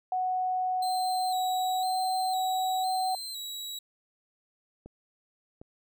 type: tone with pitch glide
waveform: sine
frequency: 740 to 747.3 Hz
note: F#5 to F#5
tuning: 0 to +17 cents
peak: -26 dBFS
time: 0.12-3.15 s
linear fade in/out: 2 ms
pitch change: +17 cents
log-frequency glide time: 1.58-2.1 s
type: tone with vibrato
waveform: sawtooth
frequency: 3998 Hz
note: B7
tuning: 20 cents sharp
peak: -33 dBFS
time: 0.82-3.79 s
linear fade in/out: 5 ms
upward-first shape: square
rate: 0.99 Hz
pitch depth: 50 cents each way
type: clicks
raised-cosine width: 2 ms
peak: -32 dBFS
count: 2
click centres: 4.86 / 5.615 s
effects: none